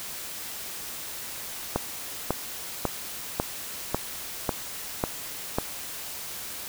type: click train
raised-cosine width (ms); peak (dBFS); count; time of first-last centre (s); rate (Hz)
1; -9; 8; 1.76-5.585; 1.83
effects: white hiss -37 dBFS RMS until 6.68 s